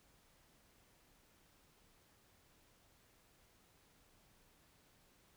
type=silence; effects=pink hiss -70 dBFS RMS until 5.36 s